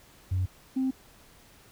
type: tone pair in turn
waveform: sine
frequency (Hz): 92.5 / 262.3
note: F#2 / C4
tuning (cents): 0 / +4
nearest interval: octave + tritone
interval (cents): 1804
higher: second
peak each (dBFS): -23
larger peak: neither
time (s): 0.31-0.46 / 0.76-0.91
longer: neither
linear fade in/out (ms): 10
effects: tanh soft clip ceiling -21 dBFS + pink hiss -56 dBFS RMS until 1.71 s